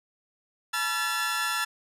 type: tone cluster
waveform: sawtooth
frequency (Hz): 863 / 972 / 1356 / 1731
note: A5 / B5 / E6 / A6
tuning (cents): -34 / -28 / +49 / -29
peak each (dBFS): -34 / -33 / -26 / -26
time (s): 0.73-1.65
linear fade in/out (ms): 10
effects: resampled to 32000 Hz